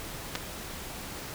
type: clicks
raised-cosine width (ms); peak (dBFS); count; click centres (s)
0.2; -14; 2; 0.353 / 0.357
effects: pink hiss -40 dBFS RMS until 1.34 s